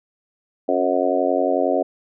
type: harmonic tone with a mistuned harmonic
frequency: 91.1 Hz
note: F#2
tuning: 26 cents flat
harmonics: 3 / 4 / 5 / 6 / 7 / 8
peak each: -24 / -25 / -25 / -23 / -22 / -25 dBFS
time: 0.68-1.83 s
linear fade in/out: 10 ms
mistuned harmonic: 3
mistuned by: +20 cents
effects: none